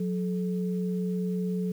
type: tone pair together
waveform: sine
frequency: 181.6 / 431.9 Hz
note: F#3 / A4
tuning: -32 / -32 cents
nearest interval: octave + minor third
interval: 1500 cents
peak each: -27 / -34 dBFS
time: 0-1.72 s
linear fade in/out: 5 ms
effects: 9-bit